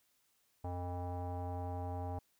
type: tone with low-pass filter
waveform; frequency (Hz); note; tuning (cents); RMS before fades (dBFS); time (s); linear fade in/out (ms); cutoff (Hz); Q
square; 88.9; F2; +31; -40; 0.64-2.19; 5; 790; 4.9
effects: white hiss -75 dBFS RMS until 2.39 s